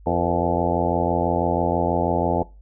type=harmonic tone with a mistuned harmonic; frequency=86.1 Hz; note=F2; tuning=24 cents flat; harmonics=1 / 2 / 3 / 4 / 5 / 6 / 7 / 8 / 9 / 10; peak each=-28 / -28 / -28 / -28 / -28 / -28 / -28 / -28 / -28 / -28 dBFS; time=0.06-2.43 s; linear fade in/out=5 ms; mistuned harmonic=5; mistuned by=+76 cents; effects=noise-tail reverb RT60 0.3 s tail -20 dB re dry + added 50 Hz sine -43 dBFS peak until 2.61 s